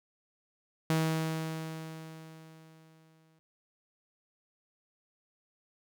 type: tone with exponential decay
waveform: sawtooth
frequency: 160 Hz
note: D#3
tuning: 49 cents sharp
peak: -21 dBFS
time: 0.9-3.39 s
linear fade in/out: 0 ms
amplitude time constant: 540 ms
effects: none